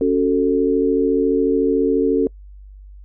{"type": "chord", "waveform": "sine", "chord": "F# minor", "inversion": "second", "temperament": "just", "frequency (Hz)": [277.5, 370, 444], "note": ["C#4", "F#4", "A4"], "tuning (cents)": [2, 0, 16], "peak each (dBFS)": [-18, -20, -17], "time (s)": [0.01, 2.27], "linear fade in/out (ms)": 2, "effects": ["noise-tail reverb RT60 0.1 s tail -26 dB re dry", "added 49 Hz sine -37 dBFS peak until 3.04 s"]}